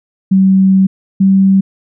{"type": "tone pair in turn", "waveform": "sine", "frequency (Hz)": [191.1, 192.87], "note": ["G3", "G3"], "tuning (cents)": [-44, -28], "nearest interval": "unison", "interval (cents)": 16, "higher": "second", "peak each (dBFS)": -5, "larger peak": "neither", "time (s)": [[0.31, 0.87], [1.2, 1.61]], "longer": "first", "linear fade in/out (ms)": 10, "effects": []}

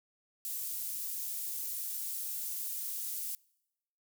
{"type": "high-pass noise", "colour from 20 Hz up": "pink", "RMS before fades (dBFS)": -38, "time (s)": [0.45, 3.35], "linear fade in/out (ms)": 0, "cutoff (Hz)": 12000, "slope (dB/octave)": 12, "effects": ["noise-tail reverb RT60 0.9 s tail -26 dB re dry"]}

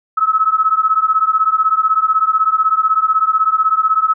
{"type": "beating tone pair", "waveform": "sine", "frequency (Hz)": [1285, 1301], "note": ["E6", "E6"], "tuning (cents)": [-45, -23], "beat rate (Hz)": 16, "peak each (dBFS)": -14, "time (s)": [0.17, 4.14], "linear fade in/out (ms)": 10, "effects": []}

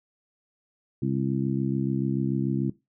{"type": "harmonic tone", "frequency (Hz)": 66.9, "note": "C2", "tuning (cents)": 39, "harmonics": [2, 3, 4, 5], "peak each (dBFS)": [-27, -29, -30, -31], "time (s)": [1.02, 2.7], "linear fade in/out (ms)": 5, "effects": ["noise-tail reverb RT60 0.2 s tail -18 dB re dry"]}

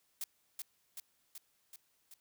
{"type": "noise with echo", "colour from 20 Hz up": "blue", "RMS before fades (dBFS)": -39, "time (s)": [0.21, 0.24], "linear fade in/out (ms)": 2, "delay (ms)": 380, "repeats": 5, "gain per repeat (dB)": -3, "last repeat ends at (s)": 2.14, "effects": ["white hiss -75 dBFS RMS until 2.2 s"]}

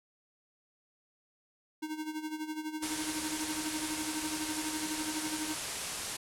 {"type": "tone with tremolo", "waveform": "square", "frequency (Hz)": 310, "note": "D#4", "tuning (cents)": -6, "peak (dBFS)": -34, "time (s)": [1.82, 5.55], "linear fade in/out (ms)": 10, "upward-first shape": "sine", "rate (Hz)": 12, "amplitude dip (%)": 70}
{"type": "low-pass noise", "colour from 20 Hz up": "white", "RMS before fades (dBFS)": -39, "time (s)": [2.82, 6.17], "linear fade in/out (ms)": 10, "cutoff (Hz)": 11000, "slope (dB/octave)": 48}
{"effects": []}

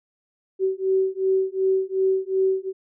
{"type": "beating tone pair", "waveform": "sine", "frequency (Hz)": [379.7, 382.4], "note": ["F#4", "G4"], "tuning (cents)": [45, -43], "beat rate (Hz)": 2.7, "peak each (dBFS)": -22, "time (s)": [0.59, 2.73], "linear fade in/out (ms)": 50, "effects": []}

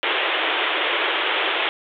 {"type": "band-pass noise", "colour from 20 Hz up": "white", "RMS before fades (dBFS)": -22, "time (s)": [0.03, 1.69], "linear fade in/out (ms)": 0, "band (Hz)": [310, 3500], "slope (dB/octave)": 96, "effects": []}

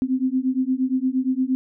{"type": "beating tone pair", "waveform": "sine", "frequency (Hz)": [255.1, 263.7], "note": ["C4", "C4"], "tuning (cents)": [-44, 14], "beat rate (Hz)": 8.6, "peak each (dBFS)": -22, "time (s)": [0.02, 1.55], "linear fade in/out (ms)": 0, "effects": []}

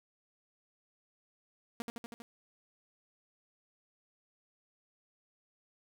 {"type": "tone with echo", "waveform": "sawtooth", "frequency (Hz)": 233.8, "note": "A#3", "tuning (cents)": 5, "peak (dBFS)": -32, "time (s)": [1.8, 1.82], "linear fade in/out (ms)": 0, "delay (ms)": 80, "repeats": 5, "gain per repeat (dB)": -2, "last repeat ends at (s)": 2.22, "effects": []}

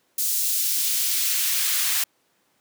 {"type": "noise with high-pass filter sweep", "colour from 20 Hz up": "white", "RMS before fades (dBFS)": -23, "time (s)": [0.18, 2.04], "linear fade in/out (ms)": 5, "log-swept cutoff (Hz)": [6000, 1400], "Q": 0.77, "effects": ["pink hiss -66 dBFS RMS until 2.6 s", "high-pass 200 Hz 12 dB/octave"]}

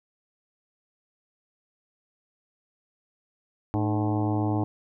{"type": "harmonic tone with a mistuned harmonic", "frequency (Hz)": 107.5, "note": "A2", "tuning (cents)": -40, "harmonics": [1, 2, 3, 4, 5, 6, 7, 8, 9, 10], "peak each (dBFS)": [-26, -34, -27, -37, -40, -39, -35, -36, -45, -44], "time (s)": [3.74, 4.64], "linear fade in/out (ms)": 0, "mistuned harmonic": 3, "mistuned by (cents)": -79, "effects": []}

